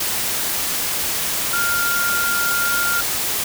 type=tone in noise; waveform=sine; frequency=1400 Hz; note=F6; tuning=4 cents sharp; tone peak=-19 dBFS; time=1.53-3.01 s; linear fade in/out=5 ms; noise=white; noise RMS=-22 dBFS; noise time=0-3.44 s; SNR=0 dB; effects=none